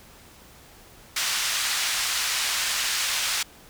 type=band-pass noise; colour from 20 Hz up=white; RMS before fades=-26 dBFS; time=1.16-3.43 s; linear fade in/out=5 ms; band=1200 to 6300 Hz; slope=12 dB/octave; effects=pink hiss -50 dBFS RMS until 3.69 s